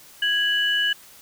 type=tone pair together; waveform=sine; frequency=1656.5 / 2960 Hz; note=G#6 / F#7; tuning=-5 / 0 cents; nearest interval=minor seventh; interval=1005 cents; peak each=-21 dBFS; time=0.22-0.93 s; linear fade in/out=5 ms; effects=tanh soft clip ceiling -11 dBFS + white hiss -48 dBFS RMS until 1.21 s